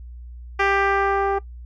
10% pulse tone with low-pass filter sweep, 395 Hz, G4, 13 cents sharp, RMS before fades -20 dBFS, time 0.59-1.39 s, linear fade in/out 10 ms, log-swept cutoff 2700 to 800 Hz, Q 0.99, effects noise-tail reverb RT60 0.1 s tail -19 dB re dry + added 60 Hz sine -35 dBFS peak until 1.65 s

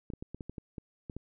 clicks, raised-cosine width 3 ms, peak -27 dBFS, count 10, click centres 0.102 / 0.136 / 0.225 / 0.346 / 0.408 / 0.496 / 0.582 / 0.782 / 1.098 / 1.166 s, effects none

